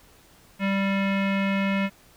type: tone with low-pass filter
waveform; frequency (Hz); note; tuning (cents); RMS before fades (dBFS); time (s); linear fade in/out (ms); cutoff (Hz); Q
square; 196; G3; 0; -24; 0.59-1.9; 50; 2400; 3.5
effects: pink hiss -55 dBFS RMS until 2.16 s